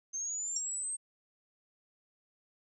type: linear sweep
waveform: sine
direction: up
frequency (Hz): 6272 to 8430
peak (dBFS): -34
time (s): 0.13-0.97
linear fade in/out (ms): 20
type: tone with exponential decay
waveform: sine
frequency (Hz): 5660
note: F8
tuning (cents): +22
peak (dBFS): -28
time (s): 0.56-0.63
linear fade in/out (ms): 5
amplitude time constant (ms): 15
effects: none